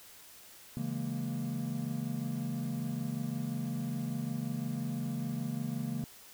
triangle chord, A# half-diminished seventh, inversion first, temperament equal, 138.59 / 164.81 / 207.7 / 233.1 Hz, C#3 / E3 / G#3 / A#3, 0 / 0 / 0 / 0 cents, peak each -36 / -38 / -39 / -35 dBFS, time 0.77-6.04 s, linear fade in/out 0 ms, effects white hiss -54 dBFS RMS until 6.33 s

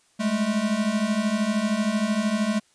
square beating tone pair, 204.2 / 217.2 Hz, G#3 / A3, -29 / -22 cents, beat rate 13 Hz, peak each -27 / -24 dBFS, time 0.19-2.6 s, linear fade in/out 20 ms, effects white hiss -62 dBFS RMS until 2.74 s + resampled to 22050 Hz

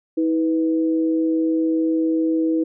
sine tone pair together, 321.1 / 493.9 Hz, E4 / B4, -45 / 0 cents, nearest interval perfect fifth, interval 745 cents, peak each -17 / -26 dBFS, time 0.17-2.64 s, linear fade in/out 10 ms, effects none

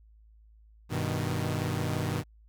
sawtooth chord, G augmented, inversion none, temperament equal with one note detuned, 98 / 123.97 / 155.56 Hz, G2 / B2 / D#3, 0 / +7 / 0 cents, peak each -29 dBFS, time 0.89-2.24 s, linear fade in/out 50 ms, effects added 54 Hz sine -54 dBFS peak until 2.48 s

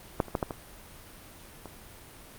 clicks, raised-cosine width 1 ms, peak -9 / -27 / -12 / -13 / -19 / -26 dBFS, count 6, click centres 0.202 / 0.283 / 0.352 / 0.428 / 0.508 / 1.657 s, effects pink hiss -49 dBFS RMS until 2.38 s + Opus 32 kbps

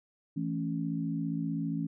sine chord, A major, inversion second, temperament equal, 164.81 / 220 / 277.2 Hz, E3 / A3 / C#4, 0 / 0 / 0 cents, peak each -33 / -37 / -34 dBFS, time 0.36-1.87 s, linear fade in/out 10 ms, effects none

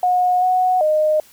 sine tone with pitch steps, 725 / 737 / 615 Hz, F#5 / F#5 / D#5, -35 / -7 / -20 cents, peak -13 dBFS, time 0.03-1.2 s, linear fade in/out 2 ms, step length 390 ms, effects white hiss -49 dBFS RMS until 1.32 s

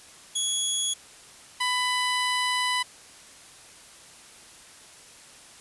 15% pulse tone pair in turn, 3353 / 996.9 Hz, G#7 / B5, +16 / +16 cents, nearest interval octave + major sixth, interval 2100 cents, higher first, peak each -17 dBFS, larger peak neither, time 0.35-0.94 / 1.6-2.83 s, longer second, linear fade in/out 10 ms, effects white hiss -49 dBFS RMS until 5.6 s + resampled to 24000 Hz

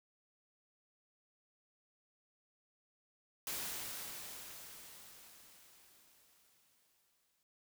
white noise with exponential decay, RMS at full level -40 dBFS, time 3.47-7.43 s, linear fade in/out 1 ms, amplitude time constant 860 ms, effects none

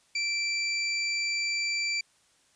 25% pulse tone, 2340 Hz, D7, 7 cents flat, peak -23 dBFS, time 0.15-2.01 s, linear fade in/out 5 ms, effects white hiss -65 dBFS RMS until 2.55 s + resampled to 22050 Hz

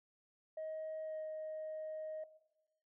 sine tone with pitch glide, 630 to 624.9 Hz, D#5 to D#5, +21 to +7 cents, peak -39 dBFS, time 0.57-2.24 s, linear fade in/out 5 ms, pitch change -14 cents, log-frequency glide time 1.04-1.17 s, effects noise-tail reverb RT60 1.0 s tail -17 dB re dry + tanh soft clip ceiling -38 dBFS

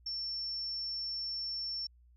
sine tone, 5420 Hz, E8, 47 cents sharp, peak -35 dBFS, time 0.06-1.87 s, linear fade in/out 5 ms, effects added 60 Hz sine -59 dBFS peak until 2.16 s

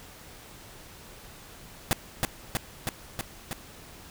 pink noise with echo, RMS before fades -23 dBFS, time 1.91-1.93 s, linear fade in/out 0 ms, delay 320 ms, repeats 5, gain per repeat -2 dB, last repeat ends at 3.53 s, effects pink hiss -48 dBFS RMS until 4.1 s

